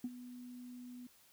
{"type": "tone with ADSR envelope", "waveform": "sine", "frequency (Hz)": 246.9, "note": "B3", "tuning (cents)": 0, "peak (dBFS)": -33, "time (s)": [0.04, 1.07], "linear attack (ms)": 4, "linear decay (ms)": 42, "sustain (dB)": -14, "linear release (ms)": 5, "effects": ["tanh soft clip ceiling -32 dBFS", "white hiss -66 dBFS RMS until 1.32 s"]}